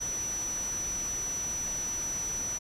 sine tone in noise, 5920 Hz, F#8, in tune, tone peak -31 dBFS, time 0-2.59 s, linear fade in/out 20 ms, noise pink, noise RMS -42 dBFS, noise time 0-2.59 s, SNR +8 dB, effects resampled to 32000 Hz

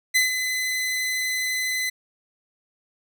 sawtooth tone with ADSR envelope, 2022 Hz, B6, 40 cents sharp, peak -12 dBFS, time 0.14-1.9 s, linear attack 19 ms, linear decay 140 ms, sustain -8 dB, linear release 10 ms, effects none

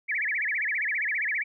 sine tone with vibrato, 1984 Hz, B6, 7 cents sharp, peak -25 dBFS, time 0.08-1.44 s, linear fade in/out 20 ms, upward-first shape sine, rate 15 Hz, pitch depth 290 cents each way, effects none

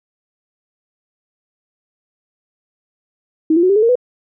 sine tone with pitch steps, 317 / 341.7 / 368.4 / 397.1 / 428.1 / 461.4 / 497.4 Hz, D#4 / F4 / F#4 / G4 / A4 / A#4 / B4, +32 / -38 / -7 / +22 / -47 / -18 / +12 cents, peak -9 dBFS, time 3.5-3.955 s, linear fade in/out 5 ms, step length 65 ms, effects none

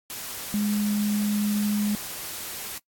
sine tone in noise, 207.7 Hz, G#3, in tune, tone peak -22 dBFS, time 0.54-1.95 s, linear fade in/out 0 ms, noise white, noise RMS -35 dBFS, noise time 0.1-2.78 s, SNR +10 dB, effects noise-tail reverb RT60 0.1 s tail -23 dB re dry + AAC 64 kbps

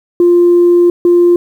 sine tone bursts at uneven times, 349.2 Hz, F4, in tune, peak -3 dBFS, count 2, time 0.2-0.9 / 1.05-1.36 s, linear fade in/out 2 ms, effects tanh soft clip ceiling -1 dBFS + 7-bit

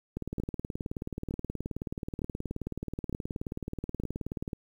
two click trains, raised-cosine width 3 ms, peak -21 / -20 dBFS, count 83 / 5, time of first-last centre 0.17-4.532 / 0.4-4.036 s, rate 18.8 / 1.1 Hz, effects 9-bit

